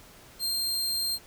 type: tone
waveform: sawtooth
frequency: 4186 Hz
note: C8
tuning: in tune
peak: -24 dBFS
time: 0.39-1.19 s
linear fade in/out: 50 ms
effects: pink hiss -52 dBFS RMS until 1.26 s